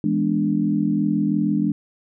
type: chord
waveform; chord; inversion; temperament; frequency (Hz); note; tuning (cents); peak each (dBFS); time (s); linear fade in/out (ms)
sine; E dominant seventh; none; equal; 164.81 / 207.7 / 246.9 / 293.7; E3 / G#3 / B3 / D4; 0 / 0 / 0 / 0; -25 / -21 / -27 / -22; 0.04-1.72; 2
effects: none